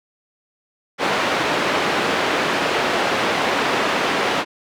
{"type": "band-pass noise", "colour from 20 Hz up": "pink", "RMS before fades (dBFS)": -20, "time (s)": [0.98, 4.45], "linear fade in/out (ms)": 50, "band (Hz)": [330, 3000], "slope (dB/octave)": 12, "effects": []}